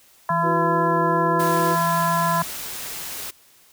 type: harmonic tone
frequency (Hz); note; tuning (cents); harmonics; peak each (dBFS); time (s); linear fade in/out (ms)
337.9; E4; +43; 2 / 3 / 4 / 5; -26 / -20 / -30 / -30; 0.29-2.42; 2
type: tone with pitch glide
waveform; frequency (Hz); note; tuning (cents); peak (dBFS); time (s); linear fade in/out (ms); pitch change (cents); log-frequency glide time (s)
sine; 165.7 to 166.85; E3 to E3; +9 to +21; -25; 0.3-2.43; 5; +12; 1.28-1.66
type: chord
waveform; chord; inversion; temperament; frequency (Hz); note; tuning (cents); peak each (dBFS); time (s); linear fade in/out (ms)
sine; E suspended second; none; equal with one note detuned; 329.6 / 367.4 / 493.9; E4 / F#4 / B4; 0 / -12 / 0; -27; 0.42-1.77; 50
type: noise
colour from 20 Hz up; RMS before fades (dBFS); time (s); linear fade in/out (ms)
white; -32; 1.39-3.31; 10
effects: white hiss -54 dBFS RMS until 3.72 s

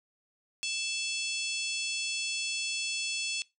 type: harmonic tone with a mistuned harmonic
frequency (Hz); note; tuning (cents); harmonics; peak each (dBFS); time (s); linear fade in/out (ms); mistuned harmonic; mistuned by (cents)
880; A5; 0; 3 / 4 / 5 / 6 / 7 / 8 / 9 / 10; -35 / -37 / -39 / -41 / -42 / -43 / -44 / -45; 0.63-3.42; 0; 4; -75
effects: noise-tail reverb RT60 0.2 s tail -21 dB re dry

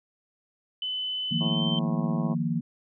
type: tone with pitch glide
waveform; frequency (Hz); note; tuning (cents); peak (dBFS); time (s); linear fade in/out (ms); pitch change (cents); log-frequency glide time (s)
sine; 3019 to 3104; F#7 to G7; +34 to -18; -28; 0.82-1.79; 2; +48; 1.38-1.63
type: chord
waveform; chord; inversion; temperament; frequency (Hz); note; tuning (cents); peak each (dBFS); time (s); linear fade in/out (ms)
sine; Eb suspended second; none; equal; 155.56 / 174.61 / 233.1; Eb3 / F3 / Bb3; 0 / 0 / 0; -29; 1.31-2.61; 10
type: harmonic tone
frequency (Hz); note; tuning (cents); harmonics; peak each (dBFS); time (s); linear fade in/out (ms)
108.9; A2; -17; 2 / 3 / 4 / 5 / 6 / 7 / 8 / 9 / 10; -35 / -38 / -44 / -42 / -40 / -44 / -47 / -43 / -43; 1.4-2.35; 20
effects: none

